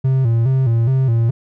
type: tone with vibrato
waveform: triangle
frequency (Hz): 123.47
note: B2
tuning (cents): 0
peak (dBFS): -10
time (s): 0.04-1.31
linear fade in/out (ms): 10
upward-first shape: square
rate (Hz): 2.4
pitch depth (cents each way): 120
effects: none